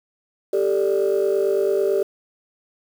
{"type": "chord", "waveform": "sine", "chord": "G suspended second", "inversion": "none", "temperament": "just", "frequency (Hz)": [392, 441, 588], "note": ["G4", "A4", "D5"], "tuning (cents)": [0, 4, 2], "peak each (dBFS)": [-18, -22, -23], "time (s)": [0.53, 2.03], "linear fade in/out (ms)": 5, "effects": ["tanh soft clip ceiling -11 dBFS", "7-bit"]}